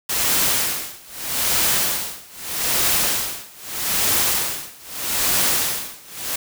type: noise with tremolo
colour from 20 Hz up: white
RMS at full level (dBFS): -18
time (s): 0.09-6.36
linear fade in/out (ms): 5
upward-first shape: sine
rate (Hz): 0.8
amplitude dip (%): 95
effects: none